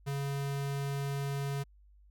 square tone, 139.8 Hz, C#3, 15 cents sharp, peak -33 dBFS, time 0.06-1.64 s, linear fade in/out 20 ms, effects added 50 Hz sine -57 dBFS peak until 2.1 s

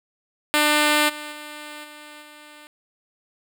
5% pulse tone with level steps, 299.2 Hz, D4, 32 cents sharp, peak -5 / -21 / -24 / -29 / -32 dBFS, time 0.54-2.67 s, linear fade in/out 0 ms, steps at 1.08 / 1.31 / 1.83 / 2.21 s, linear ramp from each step 20 ms, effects none

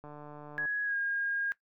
click train, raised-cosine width 1 ms, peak -33 dBFS, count 92, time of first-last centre 0.04-0.655 s, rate 148 Hz
sine tone with pitch glide, 1670 to 1623.4 Hz, G#6 to G#6, +9 to -40 cents, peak -29 dBFS, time 0.58-1.52 s, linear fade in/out 0 ms, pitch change -49 cents, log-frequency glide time 0.84-0.96 s
effects noise-tail reverb RT60 0.1 s tail -17 dB re dry

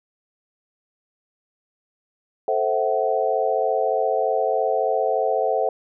sine chord, F# half-diminished seventh, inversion first, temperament equal with one note detuned, 440 / 523.3 / 659.3 / 753.8 Hz, A4 / C5 / E5 / F#5, 0 / 0 / 0 / +32 cents, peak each -24 dBFS, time 2.48-5.69 s, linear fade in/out 2 ms, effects none

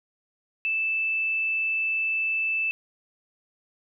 sine tone, 2637 Hz, E7, in tune, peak -23 dBFS, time 0.65-2.71 s, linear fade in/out 0 ms, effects none

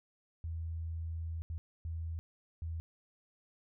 sine tone bursts at uneven times, 82 Hz, E2, 9 cents flat, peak -36 dBFS, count 4, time 0.44-1.42 / 1.5-1.58 / 1.85-2.19 / 2.62-2.8 s, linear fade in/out 0 ms, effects none

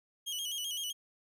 sawtooth tone with vibrato, 3095 Hz, G7, 23 cents flat, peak -32 dBFS, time 0.26-0.93 s, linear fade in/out 20 ms, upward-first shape square, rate 7.8 Hz, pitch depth 75 cents each way, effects none

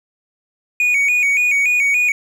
triangle tone with vibrato, 2349 Hz, D7, in tune, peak -11 dBFS, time 0.8-2.12 s, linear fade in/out 2 ms, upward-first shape square, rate 3.5 Hz, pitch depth 80 cents each way, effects none

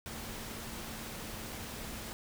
sine tone in noise, 223.7 Hz, A3, 29 cents sharp, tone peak -50 dBFS, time 0.06-2.13 s, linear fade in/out 0 ms, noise pink, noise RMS -43 dBFS, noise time 0.06-2.13 s, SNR -10 dB, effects none

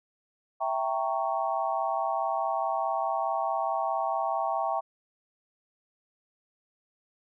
sine chord, E diminished seventh, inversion none, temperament equal with one note detuned, 659.3 / 784 / 921.1 / 1108.7 Hz, E5 / G5 / Bb5 / Db6, 0 / 0 / -21 / 0 cents, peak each -31 / -30 / -33 / -33 dBFS, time 0.6-4.81 s, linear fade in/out 20 ms, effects none

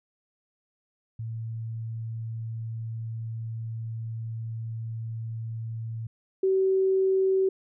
sine tone pair in turn, 113.1 / 381.6 Hz, A2 / G4, +48 / -47 cents, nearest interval octave + major sixth, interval 2105 cents, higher second, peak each -31 / -20 dBFS, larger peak second, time 1.19-6.07 / 6.43-7.49 s, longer first, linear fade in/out 5 ms, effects none

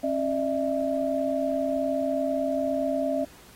sine tone cluster, 270.7 / 600 / 660 Hz, C#4 / D5 / E5, -41 / +37 / +2 cents, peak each -28 dBFS, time 0.03-3.25 s, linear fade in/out 10 ms, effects pink hiss -52 dBFS RMS until 3.55 s + AAC 48 kbps

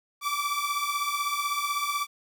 sawtooth beating tone pair, 1152 / 1168 Hz, D6 / D6, -34 / -10 cents, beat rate 16 Hz, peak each -26 dBFS, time 0.21-2.07 s, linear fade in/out 50 ms, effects 10-bit

